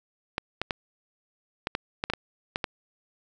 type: clicks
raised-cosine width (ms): 0.3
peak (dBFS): -11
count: 10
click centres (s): 0.381 / 0.616 / 0.708 / 1.671 / 1.751 / 2.039 / 2.1 / 2.136 / 2.559 / 2.642
effects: none